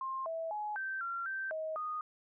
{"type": "tone with pitch steps", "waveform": "sine", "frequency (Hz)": [1059, 654, 842, 1556, 1373, 1559, 632, 1236], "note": ["C6", "E5", "G#5", "G6", "F6", "G6", "D#5", "D#6"], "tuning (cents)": [21, -14, 24, -13, -30, -10, 27, -12], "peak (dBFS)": -35, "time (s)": [0.01, 2.01], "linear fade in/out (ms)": 2, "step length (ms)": 250, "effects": []}